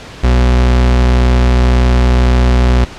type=tone; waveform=40% pulse; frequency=61.9 Hz; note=B1; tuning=5 cents sharp; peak=-6 dBFS; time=0.23-2.85 s; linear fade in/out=10 ms; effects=pink hiss -31 dBFS RMS until 2.98 s + low-pass 5000 Hz 12 dB/octave